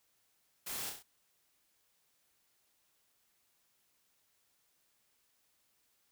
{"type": "noise with echo", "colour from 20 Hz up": "white", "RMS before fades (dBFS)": -42, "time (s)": [0.66, 0.9], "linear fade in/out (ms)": 10, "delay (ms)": 32, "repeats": 4, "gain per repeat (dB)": -4, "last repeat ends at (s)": 1.028, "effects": ["white hiss -75 dBFS RMS until 6.11 s"]}